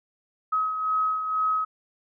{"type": "beating tone pair", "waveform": "sine", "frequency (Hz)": [1273, 1275.1], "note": ["D#6", "D#6"], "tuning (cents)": [39, 42], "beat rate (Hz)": 2.1, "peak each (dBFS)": [-23, -32], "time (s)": [0.52, 1.65], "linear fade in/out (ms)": 10, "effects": []}